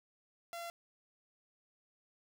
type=tone; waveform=sawtooth; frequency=683 Hz; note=F5; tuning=39 cents flat; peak=-38 dBFS; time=0.53-0.7 s; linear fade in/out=0 ms; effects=none